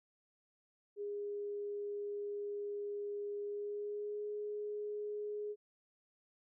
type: tone with pitch glide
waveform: sine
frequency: 409.6 to 417.5 Hz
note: G#4 to G#4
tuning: -24 to +9 cents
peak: -38 dBFS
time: 0.96-5.56 s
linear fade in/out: 50 ms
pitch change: +33 cents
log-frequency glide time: 3.42-4.26 s
effects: none